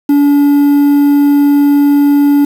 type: tone with quantisation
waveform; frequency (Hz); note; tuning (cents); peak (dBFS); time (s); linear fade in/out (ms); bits
triangle; 286.5; D4; -43; -3; 0.09-2.45; 5; 5
effects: none